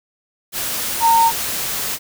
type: tone in noise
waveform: sine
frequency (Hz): 917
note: A#5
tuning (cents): -29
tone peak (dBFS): -10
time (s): 1-1.32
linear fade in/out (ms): 50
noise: white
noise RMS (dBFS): -23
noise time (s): 0.52-1.99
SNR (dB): +10
effects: none